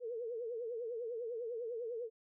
sine tone with vibrato, 467.6 Hz, A#4, 5 cents sharp, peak -38 dBFS, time 0-2.1 s, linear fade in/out 50 ms, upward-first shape triangle, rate 10 Hz, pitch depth 130 cents each way, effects none

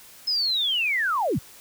sine linear sweep, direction down, 5180 to 73.42 Hz, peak -21 dBFS, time 0.27-1.39 s, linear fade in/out 10 ms, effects white hiss -48 dBFS RMS until 1.6 s

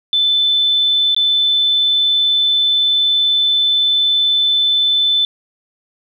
sine tone with dropouts, 3519 Hz, A7, in tune, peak -11 dBFS, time 0.13-5.25 s, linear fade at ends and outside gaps 1 ms, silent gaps 1.147-1.164 s, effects 8-bit

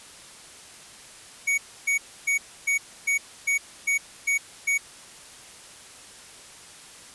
square tone bursts, 2239 Hz, C#7, 17 cents sharp, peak -21 dBFS, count 9, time 1.47-4.78 s, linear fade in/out 10 ms, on 110 ms, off 290 ms, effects white hiss -46 dBFS RMS until 7.14 s + resampled to 24000 Hz

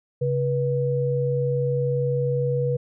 sine tone pair together, 136.4 / 486.1 Hz, C#3 / B4, -28 / -28 cents, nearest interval octave + minor seventh, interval 2200 cents, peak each -23 dBFS, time 0.21-2.77 s, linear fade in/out 10 ms, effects none

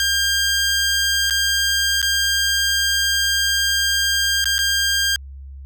15% pulse tone with dropouts, 1601 Hz, G6, 36 cents sharp, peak -10 dBFS, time 0-5.16 s, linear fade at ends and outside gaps 1 ms, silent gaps 1.299-1.307 / 2.017-2.027 / 4.443-4.456 / 4.582-4.589 s, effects added 68 Hz sine -33 dBFS peak until 5.65 s

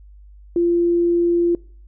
sine tone, 344.3 Hz, F4, 25 cents flat, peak -14 dBFS, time 0.56-1.55 s, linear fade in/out 2 ms, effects noise-tail reverb RT60 0.5 s tail -24 dB re dry + added 50 Hz sine -41 dBFS peak until 1.87 s

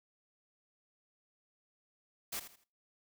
white noise with echo, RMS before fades -39 dBFS, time 2.32-2.4 s, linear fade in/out 10 ms, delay 81 ms, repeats 3, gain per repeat -11 dB, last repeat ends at 2.643 s, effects noise-tail reverb RT60 0.3 s tail -18 dB re dry

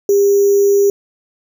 sine tone with sample-and-hold, 400.4 Hz, G4, 37 cents sharp, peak -8 dBFS, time 0.09-0.9 s, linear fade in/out 2 ms, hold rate 6300 Hz, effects none

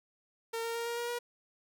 sawtooth tone with pitch steps, 457.1 / 461.6 / 466.2 / 470.8 / 475.4 / 480.1 Hz, A#4 / A#4 / A#4 / A#4 / A#4 / B4, -34 / -17 / 0 / +17 / +34 / -49 cents, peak -30 dBFS, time 0.53-1.19 s, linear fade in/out 10 ms, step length 110 ms, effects none

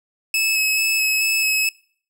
sawtooth tone with vibrato, 2588 Hz, E7, 32 cents flat, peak -14 dBFS, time 0.34-1.69 s, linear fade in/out 2 ms, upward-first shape square, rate 2.3 Hz, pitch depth 11 cents each way, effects noise-tail reverb RT60 0.5 s tail -23 dB re dry

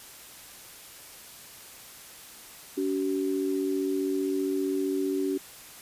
sine tone pair together, 284.7 / 380 Hz, C#4 / F#4, +46 / +46 cents, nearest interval perfect fourth, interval 500 cents, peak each -28 dBFS, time 2.77-5.38 s, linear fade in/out 10 ms, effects white hiss -47 dBFS RMS until 5.81 s + resampled to 32000 Hz

